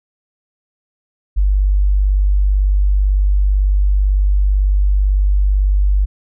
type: tone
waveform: sine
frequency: 49 Hz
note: G1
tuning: in tune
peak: -10 dBFS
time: 1.36-6.06 s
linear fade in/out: 20 ms
effects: none